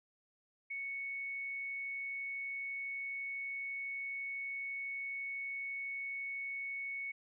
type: tone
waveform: sine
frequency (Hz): 2217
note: C#7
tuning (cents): 0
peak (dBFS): -38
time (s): 0.7-7.12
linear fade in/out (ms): 10
effects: none